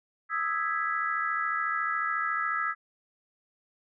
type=chord; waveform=sine; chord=E major seventh; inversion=third; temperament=equal; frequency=1244.5 / 1318.5 / 1661.2 / 1975.5 Hz; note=D#6 / E6 / G#6 / B6; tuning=0 / 0 / 0 / 0 cents; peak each=-34 / -30 / -32 / -35 dBFS; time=0.29-2.75 s; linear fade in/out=50 ms; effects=none